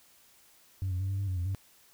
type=tone with pitch steps; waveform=sine; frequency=95 / 90.7 / 96.1 / 97.5 / 99.1 / 92.5 / 87.5 / 96.6 Hz; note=F#2 / F#2 / G2 / G2 / G2 / F#2 / F2 / G2; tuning=+46 / -34 / -34 / -9 / +19 / 0 / +4 / -25 cents; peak=-27 dBFS; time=0.82-1.548 s; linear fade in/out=0 ms; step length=91 ms; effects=tanh soft clip ceiling -27 dBFS + white hiss -61 dBFS RMS until 1.93 s